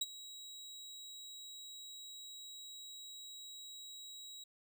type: tone with ADSR envelope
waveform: 30% pulse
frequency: 3853 Hz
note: B7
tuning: 44 cents flat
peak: -29 dBFS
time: 0.01-4.44 s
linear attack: 6 ms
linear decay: 32 ms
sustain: -17 dB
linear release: 6 ms
effects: none